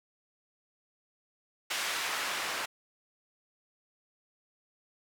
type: noise with band-pass filter sweep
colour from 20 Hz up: white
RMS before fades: -34 dBFS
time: 1.7-2.66 s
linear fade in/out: 10 ms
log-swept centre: 1900 to 1100 Hz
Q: 0.71
effects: none

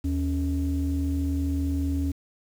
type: tone pair together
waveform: sine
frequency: 77.79 / 277.2 Hz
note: D#2 / C#4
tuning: 0 / 0 cents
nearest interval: octave + minor seventh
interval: 2200 cents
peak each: -24 / -26 dBFS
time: 0.04-2.12 s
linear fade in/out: 10 ms
effects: tanh soft clip ceiling -18 dBFS + 8-bit

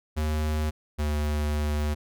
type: tone pair in turn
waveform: square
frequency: 76.8 / 74.7 Hz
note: D#2 / D2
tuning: -22 / +30 cents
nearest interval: unison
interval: 48 cents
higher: first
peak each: -25 dBFS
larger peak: neither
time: 0.16-0.71 / 0.98-1.95 s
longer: second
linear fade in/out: 20 ms
effects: none

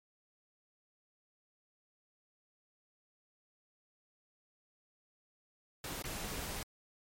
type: noise with dropouts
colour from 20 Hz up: pink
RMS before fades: -41 dBFS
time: 5.84-6.63 s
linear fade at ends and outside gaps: 2 ms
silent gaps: 6.023-6.04 s
effects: MP3 64 kbps

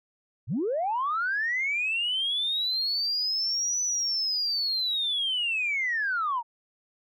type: linear two-way sweep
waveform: sine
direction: up then down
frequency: 83.7 to 6010 to 895 Hz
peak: -24 dBFS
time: 0.47-6.43 s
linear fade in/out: 50 ms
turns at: 3.82 s
effects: tanh soft clip ceiling -20 dBFS

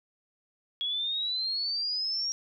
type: exponential sweep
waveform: sine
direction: up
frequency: 3322 to 5650 Hz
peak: -28 dBFS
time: 0.81-2.32 s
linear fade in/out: 0 ms
effects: none

